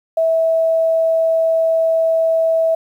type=tone; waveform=sine; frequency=652 Hz; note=E5; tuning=19 cents flat; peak=-12 dBFS; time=0.17-2.75 s; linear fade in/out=5 ms; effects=8-bit